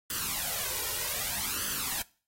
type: noise with flanger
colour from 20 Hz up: white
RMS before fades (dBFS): -33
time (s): 0.1-2.02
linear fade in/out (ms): 2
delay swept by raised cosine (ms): 0.64 to 2.14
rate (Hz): 0.64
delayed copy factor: +0.7
effects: noise-tail reverb RT60 0.4 s tail -22 dB re dry + AAC 48 kbps